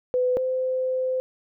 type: tone pair in turn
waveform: sine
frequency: 502 / 514.9 Hz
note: B4 / C5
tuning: +28 / -28 cents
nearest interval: unison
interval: 44 cents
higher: second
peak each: -19 / -22 dBFS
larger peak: first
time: 0.14-0.37 / 0.37-1.2 s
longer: second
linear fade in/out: 0 ms
effects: none